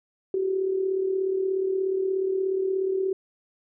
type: tone with amplitude modulation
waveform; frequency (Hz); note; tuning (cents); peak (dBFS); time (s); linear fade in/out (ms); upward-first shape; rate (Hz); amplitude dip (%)
sine; 381.5; G4; -47; -20; 0.34-3.13; 2; sine; 36.8; 55
effects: none